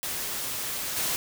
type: noise with level steps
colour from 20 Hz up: white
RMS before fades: -32 / -28 dBFS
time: 0.03-1.16 s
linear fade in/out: 0 ms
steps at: 0.96 s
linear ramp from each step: 10 ms
effects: none